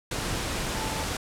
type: tone in noise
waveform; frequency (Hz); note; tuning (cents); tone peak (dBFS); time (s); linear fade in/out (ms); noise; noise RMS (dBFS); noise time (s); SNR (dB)
sine; 877; A5; -6; -36; 0.75-1.03; 5; pink; -30; 0.11-1.17; -9
effects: low-pass 10000 Hz 12 dB/octave